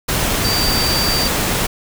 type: tone in noise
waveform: sine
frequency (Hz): 4651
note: D8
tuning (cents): -18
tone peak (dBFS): -18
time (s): 0.44-1.28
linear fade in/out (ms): 10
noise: pink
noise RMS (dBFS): -18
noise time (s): 0.08-1.67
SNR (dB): -3
effects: none